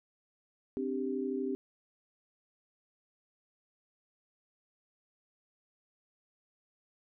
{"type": "chord", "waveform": "sine", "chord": "C suspended second", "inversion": "none", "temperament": "just", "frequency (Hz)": [261.6, 294.3, 392.4], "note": ["C4", "D4", "G4"], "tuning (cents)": [0, 4, 2], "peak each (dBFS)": [-35, -39, -35], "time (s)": [0.77, 1.55], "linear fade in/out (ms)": 0, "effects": []}